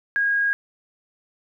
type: tone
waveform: sine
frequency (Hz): 1636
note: G#6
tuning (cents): -26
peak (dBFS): -18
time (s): 0.16-0.53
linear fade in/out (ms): 0
effects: 10-bit